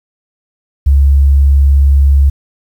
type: tone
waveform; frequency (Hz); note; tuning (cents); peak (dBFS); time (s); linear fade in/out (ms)
sine; 69.5; C#2; +5; -4; 0.86-2.3; 10
effects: 7-bit